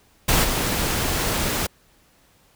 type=noise with level steps; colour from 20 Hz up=pink; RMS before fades=-18 / -23 dBFS; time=0.28-1.67 s; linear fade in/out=10 ms; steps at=0.43 s; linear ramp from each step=20 ms; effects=pink hiss -58 dBFS RMS until 2.55 s